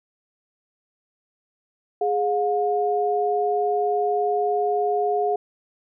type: tone pair together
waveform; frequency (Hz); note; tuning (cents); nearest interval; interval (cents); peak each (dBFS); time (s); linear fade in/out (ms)
sine; 415.3 / 716.3; G#4 / F5; 0 / +44; major sixth; 944; -22; 2.01-5.36; 5
effects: none